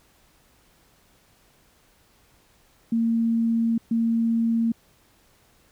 sine tone bursts at uneven times, 229.1 Hz, A#3, 30 cents flat, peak -19 dBFS, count 2, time 2.92-3.78 / 3.91-4.72 s, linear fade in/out 5 ms, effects pink hiss -60 dBFS RMS until 5.71 s

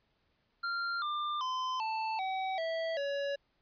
square tone with pitch steps, 1387 / 1193.6 / 1027.1 / 883.9 / 760.6 / 654.6 / 563.3 Hz, F6 / D6 / C6 / A5 / F#5 / E5 / C#5, -12 / +28 / -32 / +8 / +48 / -12 / +28 cents, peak -33 dBFS, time 0.63-3.36 s, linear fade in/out 10 ms, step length 390 ms, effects pink hiss -75 dBFS RMS until 3.61 s + resampled to 11025 Hz

